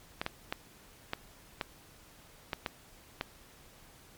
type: clicks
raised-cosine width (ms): 0.3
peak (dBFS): -16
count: 8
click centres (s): 0.215 / 0.264 / 0.525 / 1.134 / 1.612 / 2.532 / 2.662 / 3.211
effects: pink hiss -57 dBFS RMS until 4.17 s + MP3 96 kbps